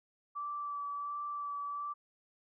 sine tone with vibrato, 1159 Hz, D6, 23 cents flat, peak -36 dBFS, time 0.35-1.94 s, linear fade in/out 20 ms, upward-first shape sine, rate 1.4 Hz, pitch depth 15 cents each way, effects none

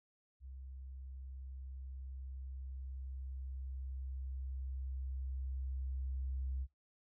sine tone with level ramp, 65.8 Hz, C2, 10 cents sharp, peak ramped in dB -47 to -35 dBFS, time 0.4-6.67 s, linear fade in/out 50 ms, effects noise-tail reverb RT60 0.2 s tail -21 dB re dry + tanh soft clip ceiling -32 dBFS

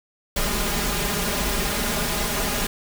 pink noise with comb filter, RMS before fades -24 dBFS, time 0.36-2.67 s, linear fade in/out 5 ms, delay 4.9 ms, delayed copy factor +0.8, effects none

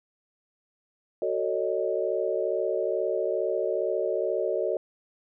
sine chord, D# half-diminished seventh, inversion first, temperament just, 373.4 / 448 / 560 / 622.3 Hz, F#4 / A4 / C#5 / D#5, +16 / +31 / +18 / 0 cents, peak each -30 dBFS, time 1.22-4.77 s, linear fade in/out 2 ms, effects none

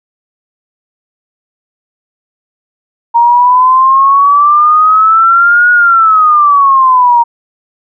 sine exponential two-way sweep, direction up then down, 932.3 to 1456 to 932.3 Hz, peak -3 dBFS, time 3.14-7.24 s, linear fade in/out 20 ms, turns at 5.71 s, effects none

